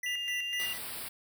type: tone with tremolo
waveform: square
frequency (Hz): 1975.5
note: B6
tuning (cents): 0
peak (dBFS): -34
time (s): 0.03-0.78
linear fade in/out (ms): 5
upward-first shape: square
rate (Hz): 4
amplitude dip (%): 70
type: tone with vibrato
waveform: sine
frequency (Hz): 2800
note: F7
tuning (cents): +4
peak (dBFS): -33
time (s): 0.06-0.73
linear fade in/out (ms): 2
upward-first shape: sine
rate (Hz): 2.3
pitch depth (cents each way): 10
type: band-stop noise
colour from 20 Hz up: white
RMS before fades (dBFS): -40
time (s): 0.59-1.09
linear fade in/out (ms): 10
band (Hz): 5200 to 8100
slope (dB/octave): 96
effects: none